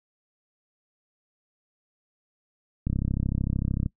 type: click train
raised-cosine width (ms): 5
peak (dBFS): -14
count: 34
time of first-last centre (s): 2.87-3.861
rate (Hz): 33.3
effects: noise-tail reverb RT60 0.1 s tail -22 dB re dry